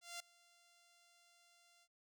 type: tone with ADSR envelope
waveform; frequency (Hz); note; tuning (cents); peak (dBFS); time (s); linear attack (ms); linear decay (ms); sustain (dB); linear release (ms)
5% pulse; 692; F5; -16; -33; 0.01-1.88; 190; 4; -24; 53
effects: none